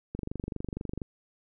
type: click train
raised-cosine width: 3 ms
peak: -21 dBFS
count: 22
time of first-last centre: 0.15-1.018 s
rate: 24.2 Hz
effects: none